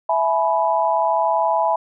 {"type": "chord", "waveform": "sine", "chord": "E major", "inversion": "none", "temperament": "equal with one note detuned", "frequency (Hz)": [659.3, 847.1, 987.8], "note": ["E5", "G#5", "B5"], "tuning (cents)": [0, 34, 0], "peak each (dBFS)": -20, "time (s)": [0.09, 1.76], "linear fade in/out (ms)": 5, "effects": []}